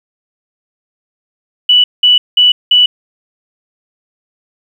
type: tone bursts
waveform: sine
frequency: 2960 Hz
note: F#7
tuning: in tune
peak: -4 dBFS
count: 4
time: 1.69-2.86 s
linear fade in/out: 5 ms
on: 150 ms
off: 190 ms
effects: 7-bit